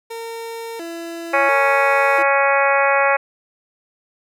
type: tone with vibrato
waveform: 30% pulse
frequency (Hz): 392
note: G4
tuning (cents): 0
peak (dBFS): -25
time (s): 0.1-2.23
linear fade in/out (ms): 10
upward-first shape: square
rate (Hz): 0.72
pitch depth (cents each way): 270
type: harmonic tone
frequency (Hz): 277.2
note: C#4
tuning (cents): 0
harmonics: 2 / 3 / 4 / 5 / 6 / 7 / 8 / 9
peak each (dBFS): -18 / -20 / -21 / -22 / -23 / -23 / -24 / -25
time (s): 1.33-3.17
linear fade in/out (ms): 10
effects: none